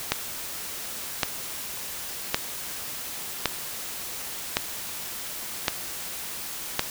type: click train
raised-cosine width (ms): 0.2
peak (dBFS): -3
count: 7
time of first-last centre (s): 0.12-6.794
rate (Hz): 0.899
effects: white hiss -35 dBFS RMS until 6.9 s